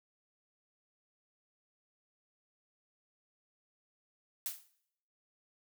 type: noise with exponential decay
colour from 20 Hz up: blue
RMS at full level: -34 dBFS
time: 4.46-4.68 s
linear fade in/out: 0 ms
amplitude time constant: 46 ms
effects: noise-tail reverb RT60 0.7 s tail -18 dB re dry

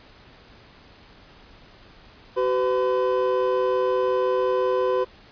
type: tone cluster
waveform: triangle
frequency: 378.4 / 504 / 1014 Hz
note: F#4 / B4 / B5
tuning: +39 / +35 / +45 cents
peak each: -22 / -20 / -26 dBFS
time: 2.36-5.05 s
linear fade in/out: 20 ms
effects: pink hiss -50 dBFS RMS until 5.31 s + resampled to 11025 Hz

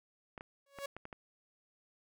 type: clicks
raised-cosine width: 0.5 ms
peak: -30 dBFS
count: 6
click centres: 0.378 / 0.409 / 0.787 / 0.966 / 1.054 / 1.128 s
type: tone with exponential growth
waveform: sawtooth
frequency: 558 Hz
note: C#5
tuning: 11 cents sharp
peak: -32 dBFS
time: 0.66-0.86 s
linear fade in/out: 5 ms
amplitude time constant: 42 ms
effects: none

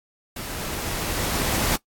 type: noise with level ramp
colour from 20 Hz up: pink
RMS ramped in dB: -33 to -22 dBFS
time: 0.36-1.76 s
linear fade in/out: 5 ms
effects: noise-tail reverb RT60 0.1 s tail -18 dB re dry + AAC 64 kbps

